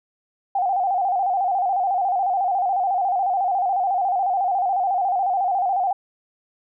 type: tone with vibrato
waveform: sine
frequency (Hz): 755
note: F#5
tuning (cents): +35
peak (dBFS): -18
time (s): 0.55-5.93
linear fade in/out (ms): 5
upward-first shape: square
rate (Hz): 14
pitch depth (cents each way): 80
effects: none